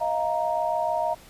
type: chord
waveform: sine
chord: Eb suspended second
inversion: none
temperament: equal with one note detuned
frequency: 632 / 698.5 / 932.3 Hz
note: Eb5 / F5 / Bb5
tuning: +27 / 0 / 0 cents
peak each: -27 dBFS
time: 0-1.15 s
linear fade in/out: 20 ms
effects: pink hiss -50 dBFS RMS until 1.29 s + resampled to 32000 Hz